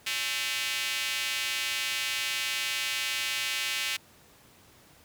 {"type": "tone with high-pass filter", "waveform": "square", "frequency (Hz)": 120, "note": "B2", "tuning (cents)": -49, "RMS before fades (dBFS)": -31, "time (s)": [0.06, 3.97], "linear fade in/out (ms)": 10, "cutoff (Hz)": 2600, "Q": 1.9, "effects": ["pink hiss -57 dBFS RMS until 5.04 s", "high-pass 60 Hz 12 dB/octave"]}